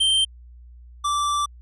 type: tone pair in turn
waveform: square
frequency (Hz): 3136 / 1168.2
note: G7 / D6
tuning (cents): 0 / -10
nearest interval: octave + perfect fourth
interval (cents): 1710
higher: first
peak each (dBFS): -17 / -21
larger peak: first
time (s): 0-0.25 / 1.04-1.46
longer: second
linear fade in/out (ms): 10
effects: added 60 Hz sine -42 dBFS peak until 1.61 s + resampled to 24000 Hz